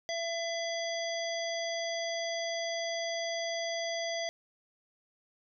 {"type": "harmonic tone with a mistuned harmonic", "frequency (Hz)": 670, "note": "E5", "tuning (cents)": 28, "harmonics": [1, 3, 5, 7, 9], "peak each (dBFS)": [-34, -39, -41, -42, -44], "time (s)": [0.09, 4.29], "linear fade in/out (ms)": 0, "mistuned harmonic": 7, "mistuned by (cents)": 34, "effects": []}